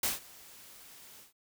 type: noise with ADSR envelope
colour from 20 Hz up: white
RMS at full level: -29 dBFS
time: 0.03-1.33 s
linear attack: 4 ms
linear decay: 160 ms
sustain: -24 dB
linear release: 130 ms
effects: none